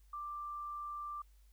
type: tone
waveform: sine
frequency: 1180 Hz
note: D6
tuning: 8 cents sharp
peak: -40 dBFS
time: 0.13-1.22 s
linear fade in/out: 5 ms
effects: added 50 Hz sine -60 dBFS peak until 1.52 s + white hiss -75 dBFS RMS until 1.52 s